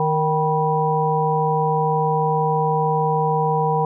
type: harmonic tone with a mistuned harmonic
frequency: 155.56 Hz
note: D#3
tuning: in tune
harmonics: 1 / 3 / 5 / 6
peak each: -22 / -22 / -22 / -22 dBFS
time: 0-3.85 s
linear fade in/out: 2 ms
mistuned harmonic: 6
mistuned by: +77 cents
effects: none